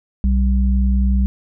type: tone pair together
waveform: sine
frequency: 61.8 / 196.2 Hz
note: B1 / G3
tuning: +2 / +2 cents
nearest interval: octave + minor sixth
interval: 2000 cents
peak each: -13 / -20 dBFS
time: 0.24-1.26 s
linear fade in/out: 0 ms
effects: none